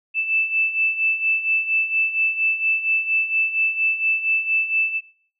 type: beating tone pair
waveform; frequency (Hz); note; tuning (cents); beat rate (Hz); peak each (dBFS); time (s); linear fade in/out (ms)
sine; 2637 / 2641.3; E7 / E7; 0 / +3; 4.3; -25 / -19; 0.14-5.01; 50
effects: noise-tail reverb RT60 0.6 s tail -22 dB re dry